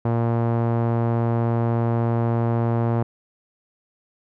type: tone with low-pass filter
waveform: sawtooth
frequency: 116.54 Hz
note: A#2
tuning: in tune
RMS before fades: -21 dBFS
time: 0.05-3.03 s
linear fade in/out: 5 ms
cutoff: 920 Hz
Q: 1.1
effects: none